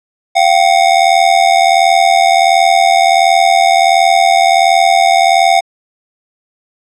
square ring-modulated tone, 731 Hz, F#5, 21 cents flat, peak -4 dBFS, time 0.35-5.61 s, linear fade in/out 20 ms, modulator 40.7 Hz, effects low-pass 7000 Hz 12 dB/octave

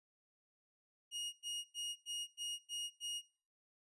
sawtooth tone bursts, 2871 Hz, F7, 47 cents sharp, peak -36 dBFS, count 7, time 1.11-3.22 s, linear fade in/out 50 ms, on 220 ms, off 95 ms, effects noise-tail reverb RT60 0.4 s tail -19 dB re dry + resampled to 24000 Hz

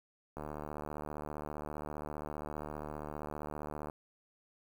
click train, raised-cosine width 1 ms, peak -27 dBFS, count 266, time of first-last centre 0.37-3.899 s, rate 75.1 Hz, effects 9-bit

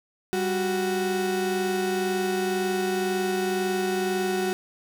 35% pulse tone pair together, 195.68 / 369.4 Hz, G3 / F#4, -3 / -3 cents, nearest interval major seventh, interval 1100 cents, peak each -28 / -23 dBFS, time 0.33-4.53 s, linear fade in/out 0 ms, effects none

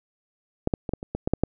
clicks, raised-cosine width 2 ms, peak -8 / -9 / -16 / -12 / -21 / -14 / -10 / -7 / -7 dBFS, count 9, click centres 0.674 / 0.738 / 0.892 / 0.936 / 1.029 / 1.15 / 1.275 / 1.336 / 1.436 s, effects none

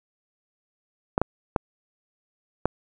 clicks, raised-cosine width 1 ms, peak -6 dBFS, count 4, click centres 1.179 / 1.216 / 1.562 / 2.656 s, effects none

